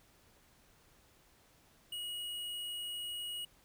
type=tone with tanh clipping; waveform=sine; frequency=2897 Hz; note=F#7; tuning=37 cents flat; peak=-40 dBFS; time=1.92-3.45 s; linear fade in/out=5 ms; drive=17 dB; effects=pink hiss -66 dBFS RMS until 3.64 s